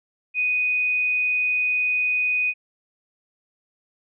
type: tone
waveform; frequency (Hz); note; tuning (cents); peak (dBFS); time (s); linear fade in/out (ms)
sine; 2489; D#7; 0; -19; 0.34-2.54; 50
effects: none